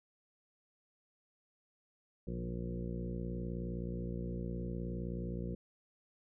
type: harmonic tone with a mistuned harmonic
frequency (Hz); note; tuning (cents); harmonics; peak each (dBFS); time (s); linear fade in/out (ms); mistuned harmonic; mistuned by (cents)
59.3; A#1; +30; 1 / 2 / 3 / 4 / 5 / 6 / 7 / 8 / 9; -42 / -44 / -41 / -47 / -54 / -47 / -58 / -49 / -54; 2.27-5.55; 5; 2; +46
effects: none